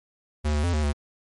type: tone with pitch steps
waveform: square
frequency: 75.4 / 74.4 / 87.1 / 75.9 / 72.8 Hz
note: D2 / D2 / F2 / D#2 / D2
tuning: +46 / +23 / -4 / -42 / -15 cents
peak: -22 dBFS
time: 0.44-0.93 s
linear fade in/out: 20 ms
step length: 98 ms
effects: MP3 48 kbps